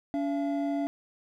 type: tone pair together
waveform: triangle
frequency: 285.2 / 678.3 Hz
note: C#4 / E5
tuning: +49 / +49 cents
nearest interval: octave + minor third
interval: 1500 cents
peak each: -26 / -31 dBFS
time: 0.14-0.87 s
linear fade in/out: 0 ms
effects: none